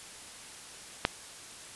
click, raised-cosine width 0.3 ms, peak -7 dBFS, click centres 1.051 s, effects white hiss -47 dBFS RMS until 1.75 s + resampled to 24000 Hz

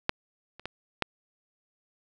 clicks, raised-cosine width 0.3 ms, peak -7 / -29 / -18 / -9 dBFS, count 4, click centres 0.094 / 0.596 / 0.656 / 1.023 s, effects none

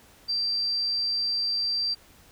sine tone, 4699 Hz, D8, in tune, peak -24 dBFS, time 0.28-1.95 s, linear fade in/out 20 ms, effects pink hiss -55 dBFS RMS until 2.31 s

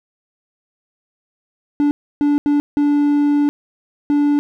triangle tone bursts at uneven times, 290.6 Hz, D4, 18 cents flat, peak -10 dBFS, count 5, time 1.8-1.91 / 2.21-2.38 / 2.46-2.6 / 2.77-3.49 / 4.1-4.39 s, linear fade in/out 0 ms, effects none

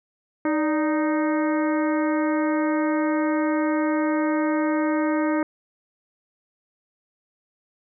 harmonic tone with a mistuned harmonic, 310 Hz, D#4, 6 cents flat, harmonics 1 / 2 / 3 / 4 / 5 / 6 / 7, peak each -21 / -27 / -31 / -33 / -35 / -37 / -38 dBFS, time 0.45-5.43 s, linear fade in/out 2 ms, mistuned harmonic 2, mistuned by -84 cents, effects none

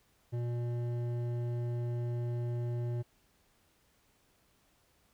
triangle tone with hard clipping, 120 Hz, B2, 49 cents flat, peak -34 dBFS, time 0.32-3.03 s, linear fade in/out 20 ms, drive 14 dB, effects pink hiss -70 dBFS RMS until 5.13 s

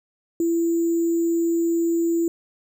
sine tone with sample-and-hold, 335.3 Hz, E4, 30 cents sharp, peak -18 dBFS, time 0.4-2.28 s, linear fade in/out 2 ms, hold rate 7350 Hz, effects none

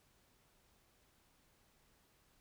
silence, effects pink hiss -72 dBFS RMS until 2.4 s

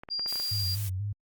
clicks, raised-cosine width 0.5 ms, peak -27 dBFS, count 7, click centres 0.035 / 0.088 / 0.195 / 0.261 / 0.326 / 0.357 / 0.399 s
sine tone, 4776 Hz, D8, 28 cents sharp, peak -29 dBFS, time 0.1-0.76 s, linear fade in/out 20 ms
blue noise, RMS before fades -39 dBFS, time 0.27-0.9 s, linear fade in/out 20 ms
sine tone with vibrato, 97.8 Hz, G2, 4 cents flat, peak -29 dBFS, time 0.51-1.13 s, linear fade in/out 10 ms, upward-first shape square, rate 4.1 Hz, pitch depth 82 cents each way
effects Opus 48 kbps

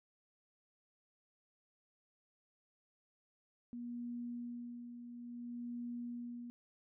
sine tone with tremolo, 240 Hz, B3, 49 cents flat, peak -40 dBFS, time 3.73-6.5 s, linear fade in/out 0 ms, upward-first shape sine, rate 0.58 Hz, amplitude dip 55%, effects none

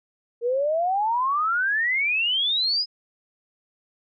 sine exponential sweep, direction up, 461.1 to 5110 Hz, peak -20 dBFS, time 0.41-2.86 s, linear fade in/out 50 ms, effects none

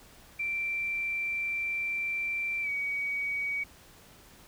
sine tone with pitch glide, 2349 to 2260 Hz, D7 to C#7, 0 to +33 cents, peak -29 dBFS, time 0.39-3.64 s, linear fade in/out 10 ms, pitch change -67 cents, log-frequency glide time 2.62-2.69 s, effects pink hiss -55 dBFS RMS until 4.47 s

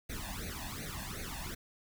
pink noise with flanger, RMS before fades -41 dBFS, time 0.09-1.55 s, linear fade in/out 10 ms, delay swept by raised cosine 0.47 to 1.16 ms, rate 2.7 Hz, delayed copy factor +0.95, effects none

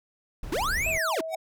brown noise, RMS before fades -35 dBFS, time 0.43-0.98 s, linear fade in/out 2 ms
square linear two-way sweep, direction up then down, 257.3 to 2678 to 257.3 Hz, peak -26 dBFS, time 0.52-1.21 s, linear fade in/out 5 ms, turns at 0.89 s
sine tone, 646 Hz, E5, 35 cents flat, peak -31 dBFS, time 0.86-1.36 s, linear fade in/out 5 ms
square tone with exponential growth, 753 Hz, F#5, 30 cents sharp, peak -27 dBFS, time 1.28-1.35 s, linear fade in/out 5 ms, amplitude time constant 15 ms
effects none

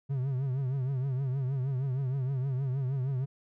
triangle tone with vibrato, 132.5 Hz, C3, 22 cents sharp, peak -26 dBFS, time 0.09-3.26 s, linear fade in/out 20 ms, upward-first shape triangle, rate 6.4 Hz, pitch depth 120 cents each way, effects none

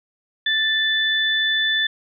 sine tone pair together, 1764 / 3497 Hz, A6 / A7, +4 / -11 cents, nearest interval octave, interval 1185 cents, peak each -20 dBFS, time 0.46-1.87 s, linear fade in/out 5 ms, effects none

